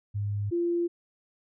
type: tone pair in turn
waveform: sine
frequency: 102.4 / 344.4 Hz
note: G#2 / F4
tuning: -24 / -24 cents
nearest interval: octave + major sixth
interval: 2100 cents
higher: second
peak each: -27 / -24 dBFS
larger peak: second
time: 0.14-0.51 / 0.51-0.88 s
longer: neither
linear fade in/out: 20 ms
effects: none